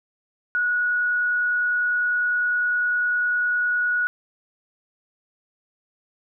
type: tone with frequency modulation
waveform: sine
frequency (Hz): 1460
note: F#6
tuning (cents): -24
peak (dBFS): -19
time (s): 0.55-4.07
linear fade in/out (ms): 0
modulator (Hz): 29.9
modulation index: 0.35
effects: none